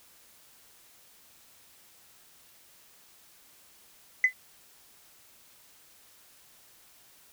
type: tone with exponential decay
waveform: sine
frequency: 2025 Hz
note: B6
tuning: 43 cents sharp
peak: -13 dBFS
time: 4.24-4.33 s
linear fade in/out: 2 ms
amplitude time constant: 19 ms
effects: tanh soft clip ceiling -12 dBFS + white hiss -58 dBFS RMS until 7.32 s